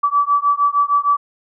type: beating tone pair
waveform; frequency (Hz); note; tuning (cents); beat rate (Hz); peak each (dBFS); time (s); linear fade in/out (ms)
sine; 1149 / 1155.5; D6 / D6; -38 / -28; 6.5; -16; 0.03-1.17; 10
effects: none